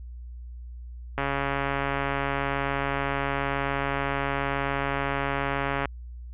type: click train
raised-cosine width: 0.5 ms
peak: -12 dBFS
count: 651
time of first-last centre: 1.18-5.856 s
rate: 139 Hz
effects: added 60 Hz sine -37 dBFS peak until 6.33 s + resampled to 8000 Hz